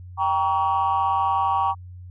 sine chord, G diminished, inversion none, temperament just, 784 / 940.8 / 1128.9 Hz, G5 / Bb5 / Db6, 0 / +16 / +31 cents, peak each -22 dBFS, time 0.17-1.75 s, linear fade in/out 50 ms, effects tanh soft clip ceiling -13 dBFS + added 90 Hz sine -37 dBFS peak until 2.1 s

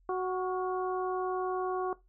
harmonic tone with a mistuned harmonic, 370 Hz, F#4, in tune, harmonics 1 / 2 / 3 / 4, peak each -31 / -35 / -36 / -46 dBFS, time 0.09-1.93 s, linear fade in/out 2 ms, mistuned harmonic 4, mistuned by -59 cents, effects noise-tail reverb RT60 0.2 s tail -19 dB re dry + added 43 Hz sine -61 dBFS peak until 2.08 s

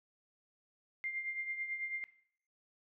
sine tone with tremolo, 2100 Hz, C7, 6 cents sharp, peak -34 dBFS, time 1.04-2.04 s, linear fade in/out 0 ms, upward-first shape triangle, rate 9.1 Hz, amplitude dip 65%, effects noise-tail reverb RT60 0.6 s tail -17 dB re dry

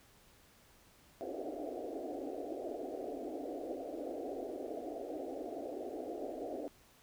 pink band-pass noise, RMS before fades -42 dBFS, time 1.21-6.68 s, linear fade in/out 0 ms, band 260 to 740 Hz, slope 96 dB/octave, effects pink hiss -64 dBFS RMS until 7.02 s

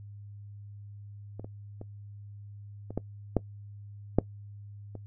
clicks, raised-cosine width 2 ms, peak -27 / -28 / -28 / -26 / -16 / -10 / -7 / -28 dBFS, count 8, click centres 1.396 / 1.445 / 1.814 / 2.906 / 2.976 / 3.367 / 4.186 / 4.953 s, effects noise-tail reverb RT60 0.1 s tail -20 dB re dry + added 102 Hz sine -43 dBFS peak until 5.06 s

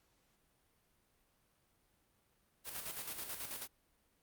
white noise with tremolo, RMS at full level -42 dBFS, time 2.64-3.68 s, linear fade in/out 50 ms, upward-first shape square, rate 9.2 Hz, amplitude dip 50%, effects pink hiss -75 dBFS RMS until 4.22 s + Opus 48 kbps

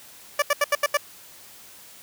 15% pulse tone bursts, 580 Hz, D5, 22 cents flat, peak -11 dBFS, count 6, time 0.39-0.972 s, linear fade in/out 5 ms, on 32 ms, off 78 ms, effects white hiss -47 dBFS RMS until 2.02 s + high-pass 60 Hz 12 dB/octave

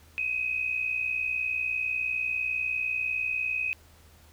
sine tone pair together, 2517 / 2577 Hz, D#7 / E7, +19 / -40 cents, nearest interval unison, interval 41 cents, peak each -28 / -32 dBFS, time 0.18-3.73 s, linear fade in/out 0 ms, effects added 79 Hz sine -55 dBFS peak until 4.32 s + pink hiss -58 dBFS RMS until 4.32 s

